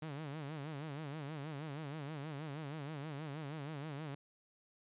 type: tone with vibrato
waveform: sawtooth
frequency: 148.3 Hz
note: D3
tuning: 17 cents sharp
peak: -38 dBFS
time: 0.02-4.15 s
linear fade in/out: 5 ms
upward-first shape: sine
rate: 6.3 Hz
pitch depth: 140 cents each way
effects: resampled to 8000 Hz